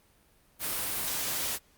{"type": "noise", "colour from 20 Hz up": "white", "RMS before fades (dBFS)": -32, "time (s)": [0.59, 1.59], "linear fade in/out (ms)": 50, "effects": ["pink hiss -64 dBFS RMS until 1.77 s", "Opus 32 kbps"]}